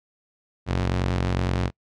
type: ring-modulated tone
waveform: sawtooth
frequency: 90.8 Hz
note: F#2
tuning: 32 cents flat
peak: -15 dBFS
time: 0.66-1.71 s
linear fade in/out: 50 ms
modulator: 24.3 Hz
effects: noise-tail reverb RT60 0.1 s tail -26 dB re dry + low-pass 5000 Hz 12 dB/octave